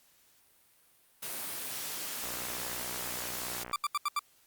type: high-pass noise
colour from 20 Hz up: white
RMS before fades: -38 dBFS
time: 1.22-3.64 s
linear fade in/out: 10 ms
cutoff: 130 Hz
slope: 12 dB/octave
type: click train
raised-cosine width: 0.5 ms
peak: -26 dBFS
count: 91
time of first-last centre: 2.24-3.713 s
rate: 61.1 Hz
type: tone bursts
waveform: 40% pulse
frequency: 1174.7 Hz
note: D6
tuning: in tune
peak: -27 dBFS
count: 5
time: 3.73-4.192 s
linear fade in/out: 2 ms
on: 30 ms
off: 78 ms
effects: white hiss -65 dBFS RMS until 4.46 s + Opus 48 kbps